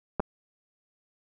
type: clicks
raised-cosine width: 1 ms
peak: -13 dBFS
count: 2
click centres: 0.197 / 0.202 s
effects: none